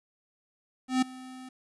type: tone with ADSR envelope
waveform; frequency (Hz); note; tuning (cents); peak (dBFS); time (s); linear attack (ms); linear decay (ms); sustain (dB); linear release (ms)
square; 257.3; C4; -29; -21; 0.88-1.49; 140; 8; -21; 6
effects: resampled to 22050 Hz + 10-bit